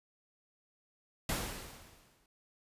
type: noise with exponential decay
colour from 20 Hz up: pink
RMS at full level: -33 dBFS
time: 1.29-2.26 s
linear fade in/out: 2 ms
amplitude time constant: 210 ms
effects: resampled to 32000 Hz